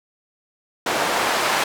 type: noise with band-pass filter sweep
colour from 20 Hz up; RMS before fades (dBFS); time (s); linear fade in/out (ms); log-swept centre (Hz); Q
white; -21; 0.86-1.64; 5; 610 to 930; 0.8
effects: none